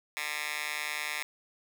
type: tone with high-pass filter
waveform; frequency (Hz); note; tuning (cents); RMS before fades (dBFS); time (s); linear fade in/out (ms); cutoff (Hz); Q
10% pulse; 150; D3; +37; -35; 0.17-1.23; 0; 1800; 1.8
effects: none